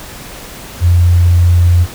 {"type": "tone", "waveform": "sine", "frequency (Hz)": 87.31, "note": "F2", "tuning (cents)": 0, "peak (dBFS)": -5, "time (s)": [0.8, 1.87], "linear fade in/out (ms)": 50, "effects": ["pink hiss -30 dBFS RMS until 1.94 s"]}